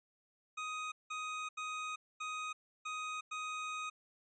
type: tone bursts at uneven times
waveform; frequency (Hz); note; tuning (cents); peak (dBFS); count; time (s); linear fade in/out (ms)
25% pulse; 1251; D#6; +9; -35; 6; 0.57-0.92 / 1.1-1.49 / 1.57-1.96 / 2.2-2.53 / 2.85-3.21 / 3.31-3.9; 10
effects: resampled to 16000 Hz